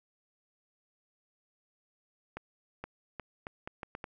accelerating click train, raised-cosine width 0.5 ms, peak -24 dBFS, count 8, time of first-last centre 2.37-4.042 s, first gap 470 ms, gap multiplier 0.76, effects none

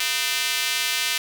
square tone with high-pass filter, 138.59 Hz, C#3, in tune, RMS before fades -24 dBFS, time 0-1.18 s, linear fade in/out 2 ms, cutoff 2600 Hz, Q 1.3, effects none

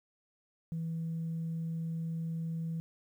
sine tone, 163.9 Hz, E3, 10 cents flat, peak -32 dBFS, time 0.72-2.8 s, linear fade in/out 0 ms, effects tanh soft clip ceiling -30 dBFS + 11-bit

